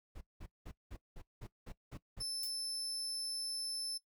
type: noise bursts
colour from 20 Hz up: brown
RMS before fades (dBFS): -47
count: 9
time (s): 0.15-2.228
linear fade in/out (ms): 10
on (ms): 62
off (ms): 190
type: tone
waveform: 30% pulse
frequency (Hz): 5274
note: E8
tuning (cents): 0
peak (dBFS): -34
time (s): 2.2-3.98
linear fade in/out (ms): 10
type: noise with exponential decay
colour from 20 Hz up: violet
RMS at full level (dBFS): -40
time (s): 2.43-2.55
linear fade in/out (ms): 2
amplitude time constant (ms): 26
effects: noise-tail reverb RT60 0.1 s tail -18 dB re dry